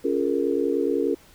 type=chord; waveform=sine; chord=Bb minor seventh; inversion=first; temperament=just; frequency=279.7 / 349.6 / 419.5 / 466.2 Hz; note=Db4 / F4 / Ab4 / Bb4; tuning=+16 / +2 / +17 / 0 cents; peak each=-26 dBFS; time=0.04-1.15 s; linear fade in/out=10 ms; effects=pink hiss -53 dBFS RMS until 1.34 s